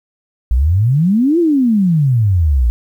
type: exponential two-way sweep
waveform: sine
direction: up then down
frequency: 56 to 353.9 to 56 Hz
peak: -9 dBFS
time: 0.51-2.7 s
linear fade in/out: 0 ms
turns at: 1.39 s
effects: 8-bit